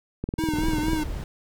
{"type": "click train", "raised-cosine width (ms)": 3, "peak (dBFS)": -15, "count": 15, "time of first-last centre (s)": [0.24, 0.933], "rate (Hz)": 20.2}
{"type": "tone with vibrato", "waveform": "square", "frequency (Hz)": 311.9, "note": "D#4", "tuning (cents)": 4, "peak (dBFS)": -25, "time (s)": [0.38, 1.04], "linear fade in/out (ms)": 10, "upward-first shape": "triangle", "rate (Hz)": 4.2, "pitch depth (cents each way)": 69}
{"type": "noise", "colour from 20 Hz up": "brown", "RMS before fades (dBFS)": -30, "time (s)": [0.55, 1.24], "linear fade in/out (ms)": 2}
{"effects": []}